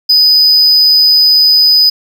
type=tone; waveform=triangle; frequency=4989 Hz; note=D#8; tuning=4 cents sharp; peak=-3 dBFS; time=0.09-1.9 s; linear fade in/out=10 ms; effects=7-bit